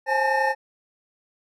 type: tone cluster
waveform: triangle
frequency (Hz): 531 / 836 / 867 / 1815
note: C5 / G#5 / A5 / A#6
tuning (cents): +25 / +11 / -26 / -47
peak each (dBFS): -23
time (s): 0.06-0.55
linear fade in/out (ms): 50
effects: none